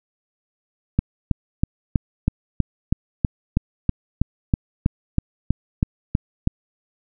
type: click train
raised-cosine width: 5 ms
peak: -4 dBFS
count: 18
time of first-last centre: 0.99-6.474 s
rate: 3.1 Hz
effects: none